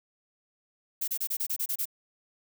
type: noise bursts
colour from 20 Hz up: violet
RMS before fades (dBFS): -30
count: 9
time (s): 1.01-1.855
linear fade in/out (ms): 10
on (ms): 69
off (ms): 28
effects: none